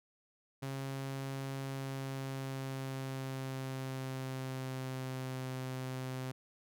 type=tone with pitch glide; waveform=sawtooth; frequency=135.5 to 129.76 Hz; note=C#3 to C3; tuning=-39 to -14 cents; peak=-34 dBFS; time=0.62-6.32 s; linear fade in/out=10 ms; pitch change=-75 cents; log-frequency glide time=1.63-5.5 s; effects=none